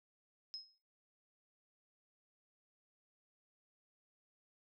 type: tone with exponential decay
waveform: sine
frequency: 5140 Hz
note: E8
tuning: 45 cents flat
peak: -40 dBFS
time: 0.54-0.78 s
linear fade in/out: 0 ms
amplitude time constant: 51 ms
effects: noise-tail reverb RT60 0.3 s tail -17 dB re dry